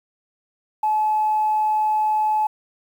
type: tone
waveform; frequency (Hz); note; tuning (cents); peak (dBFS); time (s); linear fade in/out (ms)
sine; 858; A5; -44; -16; 0.83-2.47; 5
effects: tanh soft clip ceiling -12 dBFS + 8-bit